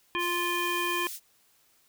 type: harmonic tone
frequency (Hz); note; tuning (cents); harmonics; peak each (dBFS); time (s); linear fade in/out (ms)
349.2; F4; 0; 1 / 3 / 5 / 7 / 9; -33 / -31 / -35 / -33 / -36; 0.15-1.07; 0
type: high-pass noise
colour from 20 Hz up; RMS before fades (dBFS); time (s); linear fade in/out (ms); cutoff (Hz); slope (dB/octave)
white; -39; 0.18-1.2; 50; 3900; 12
effects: white hiss -65 dBFS RMS until 1.88 s